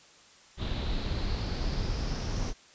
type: noise with low-pass filter sweep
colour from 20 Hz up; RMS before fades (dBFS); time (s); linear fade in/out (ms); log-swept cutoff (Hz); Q
brown; -31; 0.57-2.54; 50; 3700 to 5900; 5
effects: white hiss -56 dBFS RMS until 2.74 s + resampled to 16000 Hz